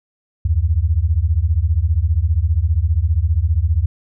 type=beating tone pair; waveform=sine; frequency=73.7 / 88.7 Hz; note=D2 / F2; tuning=+7 / +27 cents; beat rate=15 Hz; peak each=-16 dBFS; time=0.45-3.86 s; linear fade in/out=5 ms; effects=none